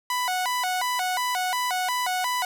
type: tone with vibrato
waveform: sawtooth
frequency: 855 Hz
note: A5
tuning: 50 cents flat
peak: -20 dBFS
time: 0.1-2.45 s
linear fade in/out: 2 ms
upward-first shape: square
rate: 2.8 Hz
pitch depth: 260 cents each way
effects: none